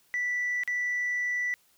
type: tone with dropouts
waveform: sine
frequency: 1968 Hz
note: B6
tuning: 7 cents flat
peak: -25 dBFS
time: 0.14-1.54 s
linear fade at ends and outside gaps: 0 ms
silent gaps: 0.635-0.676 s
effects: tanh soft clip ceiling -24 dBFS + white hiss -65 dBFS RMS until 1.77 s